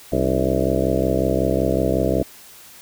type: harmonic tone with a mistuned harmonic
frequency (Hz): 65.4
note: C2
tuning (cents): 0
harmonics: 1 / 2 / 3 / 4 / 5 / 6 / 7 / 8 / 9 / 10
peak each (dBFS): -26 / -26 / -26 / -26 / -26 / -26 / -26 / -26 / -26 / -26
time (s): 0.12-2.23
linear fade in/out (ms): 5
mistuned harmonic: 4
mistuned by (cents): +120
effects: white hiss -44 dBFS RMS until 2.81 s